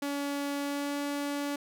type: tone with pitch glide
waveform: sawtooth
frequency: 283.8 to 286.4 Hz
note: C#4 to D4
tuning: +41 to -43 cents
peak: -27 dBFS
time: 0.02-1.56 s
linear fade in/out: 5 ms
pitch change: +16 cents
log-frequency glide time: 0.6-0.98 s
effects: none